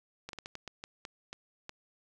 slowing click train, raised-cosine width 0.2 ms, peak -24 dBFS, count 10, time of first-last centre 0.29-1.694 s, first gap 42 ms, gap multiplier 1.31, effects none

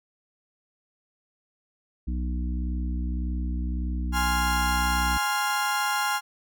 harmonic tone, 61.74 Hz, B1, in tune, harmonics 1 / 3 / 4 / 5, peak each -26 / -36 / -38 / -40 dBFS, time 2.07-5.18 s, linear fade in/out 10 ms
35% pulse chord, F minor, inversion first, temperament equal, 830.6 / 1046.5 / 1396.9 Hz, Ab5 / C6 / F6, 0 / 0 / 0 cents, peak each -26 / -28 / -26 dBFS, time 4.12-6.21 s, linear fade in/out 50 ms
effects none

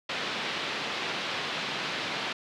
white band-pass noise, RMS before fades -33 dBFS, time 0.09-2.33 s, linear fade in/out 5 ms, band 130 to 3900 Hz, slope 24 dB/octave, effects none

